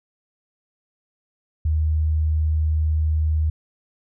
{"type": "tone", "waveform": "sine", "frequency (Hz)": 77.8, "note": "D#2", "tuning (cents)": 0, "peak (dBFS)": -17, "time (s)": [1.65, 3.5], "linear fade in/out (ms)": 5, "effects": []}